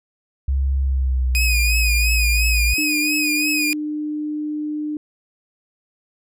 sine tone with pitch glide, 67.6 to 59.19 Hz, C#2 to A#1, -43 to +27 cents, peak -16 dBFS, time 0.48-2.74 s, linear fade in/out 5 ms, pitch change -230 cents, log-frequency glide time 0.81-1.73 s
sawtooth tone with vibrato, 2489 Hz, D#7, in tune, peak -15 dBFS, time 1.35-3.73 s, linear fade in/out 0 ms, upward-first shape triangle, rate 2.9 Hz, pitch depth 69 cents each way
sine tone, 301.3 Hz, D4, 44 cents sharp, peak -22 dBFS, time 2.78-4.97 s, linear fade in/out 2 ms
effects none

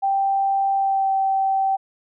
sine tone with pitch glide, 784 to 774.5 Hz, G5 to G5, 0 to -21 cents, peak -17 dBFS, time 0.02-1.77 s, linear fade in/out 20 ms, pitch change -21 cents, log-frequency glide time 0.75-1.12 s, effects none

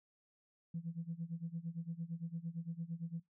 sine tone with tremolo, 167.2 Hz, E3, 25 cents sharp, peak -36 dBFS, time 0.74-3.2 s, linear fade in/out 5 ms, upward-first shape sine, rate 8.8 Hz, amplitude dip 95%, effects noise-tail reverb RT60 0.2 s tail -21 dB re dry + tanh soft clip ceiling -32 dBFS

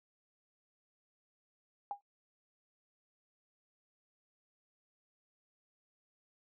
sine tone with exponential decay, 810 Hz, G#5, 43 cents flat, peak -32 dBFS, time 1.91-2.01 s, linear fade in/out 1 ms, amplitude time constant 20 ms, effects noise-tail reverb RT60 0.1 s tail -18 dB re dry

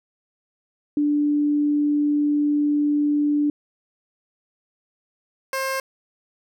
sine / 15% pulse tone pair in turn, 293.7 / 532.2 Hz, D4 / C5, 0 / +29 cents, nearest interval minor seventh, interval 1029 cents, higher second, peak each -17 dBFS, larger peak neither, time 0.97-3.5 / 5.53-5.8 s, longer first, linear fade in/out 2 ms, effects none

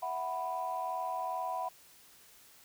sine chord, E suspended second, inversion none, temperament just, 659.3 / 741.7 / 988.9 Hz, E5 / F#5 / B5, 0 / +4 / +2 cents, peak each -40 / -36 / -36 dBFS, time 0.02-1.69 s, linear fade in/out 10 ms, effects tanh soft clip ceiling -25 dBFS + white hiss -59 dBFS RMS until 2.64 s

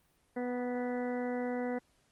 harmonic tone with a mistuned harmonic, 246.9 Hz, B3, in tune, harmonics 1 / 2 / 3 / 4 / 5 / 6 / 7 / 8, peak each -35 / -36 / -42 / -50 / -56 / -50 / -52 / -48 dBFS, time 0.36-1.79 s, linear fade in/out 10 ms, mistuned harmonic 4, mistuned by -20 cents, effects pink hiss -71 dBFS RMS until 2.11 s + Opus 32 kbps

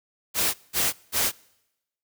white noise bursts, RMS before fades -23 dBFS, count 3, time 0.34-1.32 s, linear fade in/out 50 ms, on 200 ms, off 190 ms, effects noise-tail reverb RT60 0.9 s tail -25 dB re dry

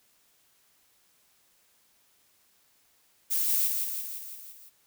violet noise with echo, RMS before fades -27 dBFS, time 3.3-3.68 s, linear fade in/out 20 ms, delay 170 ms, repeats 6, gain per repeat -4 dB, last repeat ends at 4.7 s, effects white hiss -66 dBFS RMS until 4.86 s

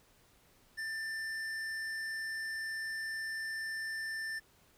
sine tone with hard clipping, 1781 Hz, A6, 21 cents sharp, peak -38 dBFS, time 0.77-4.4 s, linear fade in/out 20 ms, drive 10 dB, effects pink hiss -66 dBFS RMS until 4.77 s

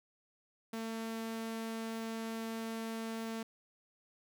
sawtooth tone, 225.2 Hz, A3, 40 cents sharp, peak -34 dBFS, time 0.73-3.43 s, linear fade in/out 5 ms, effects none

